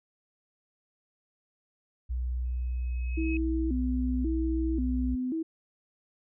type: tone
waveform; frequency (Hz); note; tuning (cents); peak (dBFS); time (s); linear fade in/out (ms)
sine; 61.74; B1; 0; -28; 2.09-5.16; 20
type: tone with exponential growth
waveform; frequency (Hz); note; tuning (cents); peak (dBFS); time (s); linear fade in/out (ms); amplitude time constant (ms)
sine; 2552; D#7; +43; -34; 2.45-3.37; 2; 200
type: tone with vibrato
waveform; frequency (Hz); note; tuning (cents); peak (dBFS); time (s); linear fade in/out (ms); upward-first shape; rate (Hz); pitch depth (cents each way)
sine; 286.4; D4; -43; -28; 3.17-5.43; 10; square; 0.93; 210
effects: none